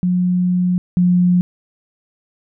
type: tone pair in turn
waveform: sine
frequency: 180 / 178.55 Hz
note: F#3 / F3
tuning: -47 / +39 cents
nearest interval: unison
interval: 14 cents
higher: first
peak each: -13 / -10 dBFS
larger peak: second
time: 0.03-0.78 / 0.97-1.41 s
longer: first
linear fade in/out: 0 ms
effects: none